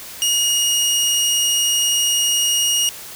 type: tone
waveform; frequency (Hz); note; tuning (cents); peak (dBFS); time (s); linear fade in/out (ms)
20% pulse; 2868; F7; +45; -10; 0.22-2.89; 0
effects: white hiss -35 dBFS RMS until 3.15 s